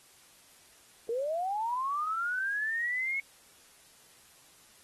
sine linear sweep, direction up, 443.9 to 2200 Hz, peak -29 dBFS, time 1.09-3.2 s, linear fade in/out 2 ms, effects white hiss -59 dBFS RMS until 4.83 s + AAC 32 kbps

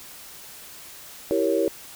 sine chord, E diminished seventh, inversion none, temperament equal, 329.6 / 392 / 466.2 / 554.4 Hz, E4 / G4 / Bb4 / Db5, 0 / 0 / 0 / 0 cents, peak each -25 dBFS, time 1.31-1.68 s, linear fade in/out 0 ms, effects white hiss -43 dBFS RMS until 1.95 s

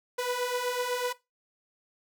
sawtooth beating tone pair, 488.6 / 496.6 Hz, B4 / B4, -19 / +9 cents, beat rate 8 Hz, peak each -30 / -26 dBFS, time 0.18-1.13 s, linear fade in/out 10 ms, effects noise-tail reverb RT60 0.2 s tail -17 dB re dry

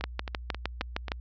two click trains, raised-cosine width 0.3 ms, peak -19 / -13 dBFS, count 5 / 8, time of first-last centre 0.01-1.082 / 0.04-1.119 s, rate 3.73 / 6.49 Hz, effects added 60 Hz sine -38 dBFS peak until 1.2 s + resampled to 16000 Hz

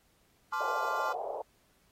sine chord, D minor seventh, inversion second, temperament equal with one note detuned, 870.4 / 1046.5 / 1174.7 / 1396.9 Hz, A5 / C6 / D6 / F6, -19 / 0 / 0 / 0 cents, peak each -36 dBFS, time 0.52-1.13 s, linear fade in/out 10 ms
5% pulse tone, 499.1 Hz, B4, 18 cents sharp, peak -34 dBFS, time 0.53-1.13 s, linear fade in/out 5 ms
pink band-pass noise, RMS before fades -37 dBFS, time 0.6-1.42 s, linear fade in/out 5 ms, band 460 to 880 Hz, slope 48 dB/octave
effects pink hiss -69 dBFS RMS until 1.91 s + AAC 48 kbps

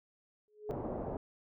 sine tone with exponential growth, 422.5 Hz, G#4, 30 cents sharp, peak -34 dBFS, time 0.48-0.71 s, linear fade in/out 0 ms, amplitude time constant 49 ms
white low-pass noise, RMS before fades -39 dBFS, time 0.69-1.17 s, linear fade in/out 2 ms, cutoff 710 Hz, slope 24 dB/octave
effects none

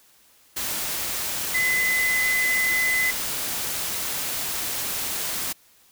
sine tone in noise, 2025 Hz, B6, 43 cents sharp, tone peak -20 dBFS, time 1.54-3.11 s, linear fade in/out 10 ms, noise white, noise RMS -28 dBFS, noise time 0.56-5.53 s, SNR +5 dB, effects white hiss -57 dBFS RMS until 5.91 s

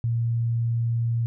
sine tone, 116.54 Hz, A#2, in tune, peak -21 dBFS, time 0.04-1.26 s, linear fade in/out 0 ms, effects none

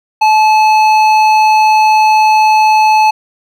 sine tone with hard clipping, 864 Hz, A5, 32 cents flat, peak -7 dBFS, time 0.21-3.11 s, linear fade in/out 10 ms, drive 10 dB, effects none

